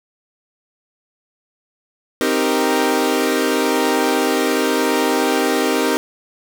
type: chord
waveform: sawtooth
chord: C minor seventh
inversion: none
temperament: equal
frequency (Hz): 261.6 / 311.1 / 392 / 466.2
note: C4 / Eb4 / G4 / Bb4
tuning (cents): 0 / 0 / 0 / 0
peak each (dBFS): -17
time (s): 2.21-5.97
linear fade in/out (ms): 0
effects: none